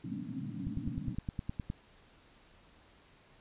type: band-pass noise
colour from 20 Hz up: white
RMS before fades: -40 dBFS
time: 0.04-1.15 s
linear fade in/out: 5 ms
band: 110 to 290 Hz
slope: 96 dB/octave
type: click train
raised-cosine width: 5 ms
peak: -23 dBFS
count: 11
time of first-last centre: 0.67-1.701 s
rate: 9.7 Hz
effects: pink hiss -62 dBFS RMS until 3.4 s + resampled to 8000 Hz